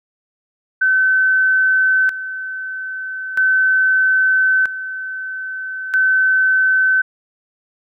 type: tone with tremolo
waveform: sine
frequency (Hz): 1527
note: G6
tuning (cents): -46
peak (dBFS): -11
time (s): 0.81-7.02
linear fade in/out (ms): 10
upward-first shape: square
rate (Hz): 0.39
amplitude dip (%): 75
effects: none